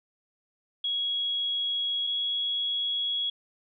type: tone pair in turn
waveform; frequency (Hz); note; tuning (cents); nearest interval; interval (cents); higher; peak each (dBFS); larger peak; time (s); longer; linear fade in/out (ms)
sine; 3322 / 3336; G#7 / G#7; 0 / +7; unison; 7; second; -26; neither; 0.84-2.07 / 2.07-3.3; neither; 5
effects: none